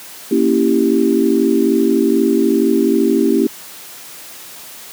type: chord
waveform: sine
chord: A# diminished seventh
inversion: none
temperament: equal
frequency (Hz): 233.1 / 277.2 / 329.6 / 392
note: A#3 / C#4 / E4 / G4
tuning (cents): 0 / 0 / 0 / 0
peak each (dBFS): -16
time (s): 0.31-3.47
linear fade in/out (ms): 5
effects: white hiss -35 dBFS RMS until 4.92 s + high-pass 150 Hz 12 dB/octave